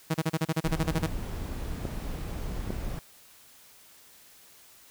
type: tone bursts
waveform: sawtooth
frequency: 160 Hz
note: D#3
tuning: 49 cents sharp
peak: -20 dBFS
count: 13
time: 0.1-1.067 s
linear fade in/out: 10 ms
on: 43 ms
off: 34 ms
type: noise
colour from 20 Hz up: brown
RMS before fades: -34 dBFS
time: 0.65-2.99 s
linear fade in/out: 0 ms
type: clicks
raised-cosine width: 2 ms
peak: -18 dBFS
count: 2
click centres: 1.853 / 2.705 s
effects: white hiss -55 dBFS RMS until 4.9 s